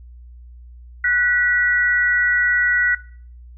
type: tone pair together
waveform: sine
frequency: 1480 / 1941.6 Hz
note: F#6 / B6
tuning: 0 / -30 cents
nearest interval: perfect fourth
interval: 470 cents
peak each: -18 dBFS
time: 1.04-2.95 s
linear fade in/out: 5 ms
effects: noise-tail reverb RT60 0.5 s tail -19 dB re dry + added 60 Hz sine -38 dBFS peak until 3.57 s